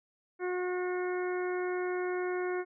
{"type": "harmonic tone", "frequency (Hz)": 362.2, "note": "F#4", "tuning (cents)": -37, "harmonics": [1, 2, 3, 4, 5, 6], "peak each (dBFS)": [-31, -41, -44, -42, -46, -46], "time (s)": [0.39, 2.65], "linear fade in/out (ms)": 50, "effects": []}